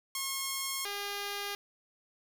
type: tone pair in turn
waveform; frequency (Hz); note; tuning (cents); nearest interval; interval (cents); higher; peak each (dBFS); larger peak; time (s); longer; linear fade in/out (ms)
5% pulse; 1081 / 404.9; C#6 / G#4; -44 / -44; octave + perfect fourth; 1700; first; -21 / -24; first; 0.15-0.85 / 0.85-1.55; neither; 2
effects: 9-bit